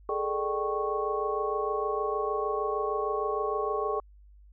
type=tone cluster; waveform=sine; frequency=418.8 / 445.3 / 599 / 776 / 1103 Hz; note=G#4 / A4 / D5 / G5 / C#6; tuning=+15 / +21 / +34 / -18 / -9 cents; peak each=-31 / -34 / -36 / -36 / -32 dBFS; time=0.09-4 s; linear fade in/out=2 ms; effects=added 50 Hz sine -51 dBFS peak until 4.52 s